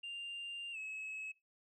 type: tone with pitch glide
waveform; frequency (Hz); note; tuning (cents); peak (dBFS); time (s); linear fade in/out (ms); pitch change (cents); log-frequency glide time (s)
sine; 2793 to 2576; F7 to E7; -1 to -41; -40; 0.03-1.32; 10; -140; 0.72-0.77
effects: noise-tail reverb RT60 0.2 s tail -21 dB re dry + tanh soft clip ceiling -40 dBFS